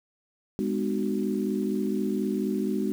sine tone cluster, 205.3 / 249.5 / 304.2 / 373.4 Hz, G#3 / B3 / D#4 / F#4, -20 / +18 / -39 / +16 cents, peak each -28 / -31 / -32 / -31 dBFS, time 0.59-2.92 s, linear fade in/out 0 ms, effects 8-bit

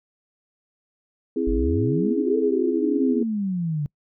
sine chord, C augmented, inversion none, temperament equal, 261.6 / 329.6 / 415.3 Hz, C4 / E4 / G#4, 0 / 0 / 0 cents, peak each -25 dBFS, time 1.36-3.23 s, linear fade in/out 5 ms
sine exponential two-way sweep, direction up then down, 43.65 to 448.3 to 143.1 Hz, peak -22 dBFS, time 1.47-3.86 s, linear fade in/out 0 ms, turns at 2.36 s
effects noise-tail reverb RT60 0.1 s tail -26 dB re dry

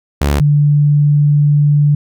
sawtooth / sine tone pair in turn, 71.8 / 146.53 Hz, D2 / D3, -39 / -4 cents, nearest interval octave, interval 1235 cents, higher second, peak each -7 dBFS, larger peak neither, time 0.21-0.4 / 0.4-1.95 s, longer second, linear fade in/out 5 ms, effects none

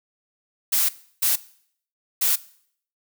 blue noise bursts at uneven times, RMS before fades -20 dBFS, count 3, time 0.72-0.89 / 1.22-1.36 / 2.21-2.36 s, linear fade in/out 10 ms, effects noise-tail reverb RT60 0.6 s tail -19 dB re dry

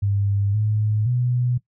sine tone with pitch steps, 100.3 / 106.8 / 123.4 Hz, G2 / G#2 / B2, +40 / +49 / -1 cents, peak -18 dBFS, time 0.02-1.58 s, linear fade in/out 10 ms, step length 520 ms, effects noise-tail reverb RT60 0.1 s tail -17 dB re dry

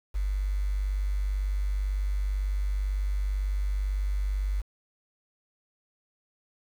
sine tone with quantisation, 49 Hz, G1, in tune, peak -25 dBFS, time 0.14-4.62 s, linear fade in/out 20 ms, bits 8, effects none

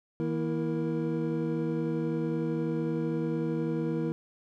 triangle tone cluster, 159.9 / 236 / 328.8 / 468.7 Hz, D#3 / A#3 / E4 / A#4, +48 / +22 / -4 / +9 cents, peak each -30 / -33 / -30 / -33 dBFS, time 0.2-4.12 s, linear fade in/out 0 ms, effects none

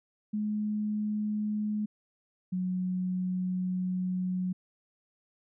sine tone pair in turn, 211.1 / 183.42 Hz, G#3 / F#3, +29 / -15 cents, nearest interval major second, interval 244 cents, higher first, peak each -28 dBFS, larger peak neither, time 0.33-1.86 / 2.52-4.53 s, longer second, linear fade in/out 10 ms, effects none

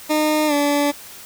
20% pulse tone with pitch glide, 305.9 to 288.7 Hz, D#4 to D4, -29 to -30 cents, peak -11 dBFS, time 0.09-0.92 s, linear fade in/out 20 ms, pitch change -101 cents, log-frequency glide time 0.47-0.53 s, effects white hiss -39 dBFS RMS until 1.25 s

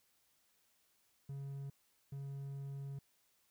triangle tone bursts at uneven times, 138.59 Hz, C#3, in tune, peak -40 dBFS, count 2, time 1.29-1.7 / 2.12-2.99 s, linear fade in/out 5 ms, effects white hiss -75 dBFS RMS until 3.5 s

